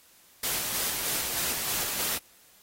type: noise with tremolo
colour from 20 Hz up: white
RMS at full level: -29 dBFS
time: 0.43-2.18 s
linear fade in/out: 5 ms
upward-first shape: square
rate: 3.2 Hz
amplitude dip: 25%
effects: white hiss -58 dBFS RMS until 2.62 s + AAC 48 kbps